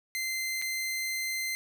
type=tone with dropouts; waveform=sawtooth; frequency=2076 Hz; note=C7; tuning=14 cents flat; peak=-27 dBFS; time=0.15-1.55 s; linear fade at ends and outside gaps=0 ms; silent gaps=0.616-0.622 s; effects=none